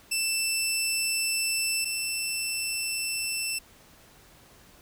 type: tone pair in turn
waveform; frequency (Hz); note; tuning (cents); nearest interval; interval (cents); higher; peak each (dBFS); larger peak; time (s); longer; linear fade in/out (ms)
15% pulse; 2661 / 2671; E7 / E7; +16 / +22; unison; 6; second; -18 / -21; first; 0.11-1.85 / 1.85-3.59; neither; 10
effects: pink hiss -55 dBFS RMS until 4.81 s